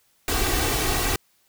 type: noise with comb filter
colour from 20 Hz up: pink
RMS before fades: -23 dBFS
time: 0.28-1.16 s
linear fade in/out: 2 ms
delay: 2.6 ms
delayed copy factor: +0.65
effects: white hiss -64 dBFS RMS until 1.48 s